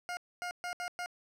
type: tone bursts at uneven times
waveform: 20% pulse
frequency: 711 Hz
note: F5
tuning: 31 cents sharp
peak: -31 dBFS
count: 5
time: 0.09-0.17 / 0.42-0.51 / 0.64-0.73 / 0.8-0.88 / 0.99-1.06 s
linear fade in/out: 0 ms
effects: low-pass 9000 Hz 12 dB/octave